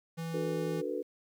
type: tone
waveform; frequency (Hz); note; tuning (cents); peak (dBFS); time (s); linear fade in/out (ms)
square; 164.81; E3; 0; -36; 0.17-0.82; 20
type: chord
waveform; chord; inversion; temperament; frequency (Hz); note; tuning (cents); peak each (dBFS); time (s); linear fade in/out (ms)
sine; B minor seventh; first; just; 296.3 / 370.4 / 444.5 / 493.9; D4 / F#4 / A4 / B4; +15 / +2 / +18 / 0; -39 / -38 / -37 / -37; 0.33-1.03; 20
effects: 11-bit